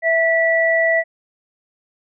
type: tone pair together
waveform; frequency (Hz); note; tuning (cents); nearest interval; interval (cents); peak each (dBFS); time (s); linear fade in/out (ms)
sine; 659.3 / 1956.4; E5 / B6; 0 / -17; octave + perfect fifth; 1883; -16; 0.02-1.04; 50
effects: none